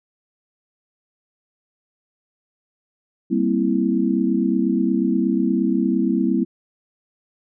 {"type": "chord", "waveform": "sine", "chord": "C dominant seventh", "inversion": "second", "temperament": "equal", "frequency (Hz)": [196, 233.1, 261.6, 329.6], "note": ["G3", "Bb3", "C4", "E4"], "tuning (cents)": [0, 0, 0, 0], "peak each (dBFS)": -22, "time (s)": [3.3, 6.45], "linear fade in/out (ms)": 20, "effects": []}